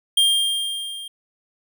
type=tone with level ramp; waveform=square; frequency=3202 Hz; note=G7; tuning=36 cents sharp; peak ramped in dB=-13 to -33 dBFS; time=0.17-1.08 s; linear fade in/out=5 ms; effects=none